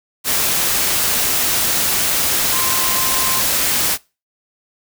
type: tone in noise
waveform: sine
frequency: 1046.5 Hz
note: C6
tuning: in tune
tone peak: -25 dBFS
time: 2.5-3.44 s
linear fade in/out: 50 ms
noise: white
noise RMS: -17 dBFS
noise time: 0.24-3.98 s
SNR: -11 dB
effects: noise-tail reverb RT60 0.3 s tail -24 dB re dry